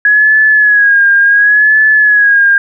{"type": "tone with vibrato", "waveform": "sine", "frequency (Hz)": 1670, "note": "G#6", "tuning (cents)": 9, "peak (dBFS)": -4, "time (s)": [0.05, 2.58], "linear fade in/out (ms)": 2, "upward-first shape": "sine", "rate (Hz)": 0.7, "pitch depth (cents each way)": 64, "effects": []}